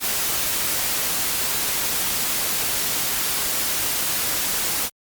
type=noise; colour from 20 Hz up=white; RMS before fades=-23 dBFS; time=0-4.9 s; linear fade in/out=50 ms; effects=Opus 48 kbps